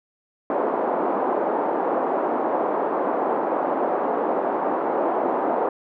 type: band-pass noise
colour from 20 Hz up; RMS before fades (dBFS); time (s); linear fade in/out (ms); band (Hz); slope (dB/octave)
white; -23; 0.5-5.69; 2; 280 to 910; 24
effects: none